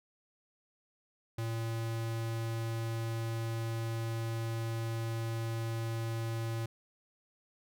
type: tone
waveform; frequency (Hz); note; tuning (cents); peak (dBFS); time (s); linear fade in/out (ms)
square; 114; A#2; -38; -34; 1.38-6.66; 5
effects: none